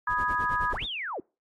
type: chord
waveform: sine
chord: G# minor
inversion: first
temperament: equal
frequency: 987.8 / 1244.5 / 1661.2 Hz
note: B5 / D#6 / G#6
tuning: 0 / 0 / 0 cents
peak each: -29 dBFS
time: 0.07-0.73 s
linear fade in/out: 5 ms
type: noise with tremolo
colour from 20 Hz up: brown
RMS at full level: -34 dBFS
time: 0.08-0.87 s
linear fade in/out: 50 ms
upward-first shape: sine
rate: 9.5 Hz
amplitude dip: 100%
type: linear two-way sweep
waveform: sine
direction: up then down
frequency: 277.2 to 3729 to 277.2 Hz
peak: -31 dBFS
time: 0.73-1.2 s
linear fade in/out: 2 ms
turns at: 0.85 s
effects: noise-tail reverb RT60 0.3 s tail -26 dB re dry + AAC 32 kbps